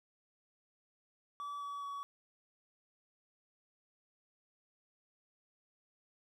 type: tone with pitch steps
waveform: triangle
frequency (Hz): 1150 / 1140.1 / 1130.2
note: D6 / C#6 / C#6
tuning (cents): -37 / +48 / +33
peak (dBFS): -38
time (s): 1.4-2.03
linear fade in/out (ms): 0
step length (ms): 210
effects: none